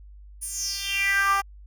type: tone with high-pass filter sweep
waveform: 10% pulse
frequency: 395.2 Hz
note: G4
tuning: 14 cents sharp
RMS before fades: -25 dBFS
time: 0.41-1.42 s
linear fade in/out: 20 ms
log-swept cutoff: 10000 to 900 Hz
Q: 5.4
effects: added 50 Hz sine -43 dBFS peak until 1.66 s